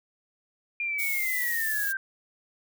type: linear sweep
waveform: sine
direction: down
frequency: 2417 to 1552 Hz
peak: -27 dBFS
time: 0.8-1.97 s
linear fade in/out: 2 ms
type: noise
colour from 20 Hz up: violet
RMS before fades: -32 dBFS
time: 0.98-1.93 s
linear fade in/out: 20 ms
effects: none